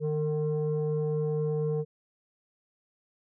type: tone pair together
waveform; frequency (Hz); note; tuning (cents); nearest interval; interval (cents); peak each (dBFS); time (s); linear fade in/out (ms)
sine; 153 / 454.8; D#3 / A#4; -29 / -43; octave + perfect fifth; 1886; -27; 0-1.85; 50
effects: tanh soft clip ceiling -22 dBFS